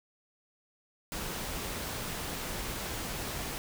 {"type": "noise", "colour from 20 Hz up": "pink", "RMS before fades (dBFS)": -37, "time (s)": [1.12, 3.58], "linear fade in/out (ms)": 0, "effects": []}